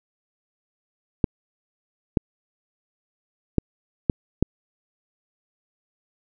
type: clicks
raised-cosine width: 3 ms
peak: -4 dBFS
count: 5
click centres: 1.242 / 2.172 / 3.583 / 4.098 / 4.426 s
effects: none